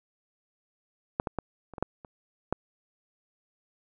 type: clicks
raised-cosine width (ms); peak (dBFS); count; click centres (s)
1; -11 / -16 / -15 / -30 / -24 / -12 / -30 / -12; 8; 1.199 / 1.272 / 1.387 / 1.737 / 1.782 / 1.826 / 2.048 / 2.526
effects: none